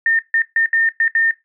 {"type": "tone bursts at uneven times", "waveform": "sine", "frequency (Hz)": 1817, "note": "A#6", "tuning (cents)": -45, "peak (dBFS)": -12, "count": 6, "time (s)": [[0.06, 0.19], [0.34, 0.42], [0.56, 0.66], [0.73, 0.89], [1, 1.08], [1.15, 1.31]], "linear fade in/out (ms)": 2, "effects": ["noise-tail reverb RT60 0.2 s tail -19 dB re dry"]}